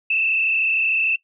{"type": "tone with frequency modulation", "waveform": "sine", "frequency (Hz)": 2637, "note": "E7", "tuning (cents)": 0, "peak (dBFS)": -17, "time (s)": [0.1, 1.16], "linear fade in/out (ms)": 5, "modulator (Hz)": 33.2, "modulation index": 2.3, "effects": ["noise-tail reverb RT60 0.1 s tail -21 dB re dry"]}